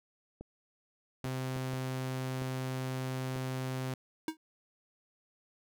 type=clicks; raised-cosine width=2 ms; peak=-31 dBFS; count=6; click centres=0.41 / 1.254 / 1.563 / 1.734 / 2.42 / 3.361 s
type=tone; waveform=sawtooth; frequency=130 Hz; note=C3; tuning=11 cents flat; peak=-30 dBFS; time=1.24-3.94 s; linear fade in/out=2 ms
type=tone with exponential decay; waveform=square; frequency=316.7 Hz; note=D#4; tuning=31 cents sharp; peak=-29 dBFS; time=4.28-4.37 s; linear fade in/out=2 ms; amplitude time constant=19 ms
effects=none